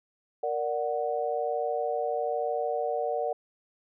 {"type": "chord", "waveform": "sine", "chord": "Bb augmented", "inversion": "none", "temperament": "equal", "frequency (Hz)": [466.2, 587.3, 740], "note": ["Bb4", "D5", "F#5"], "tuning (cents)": [0, 0, 0], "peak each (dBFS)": [-31, -31, -31], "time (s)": [0.43, 3.33], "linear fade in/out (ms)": 5, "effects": []}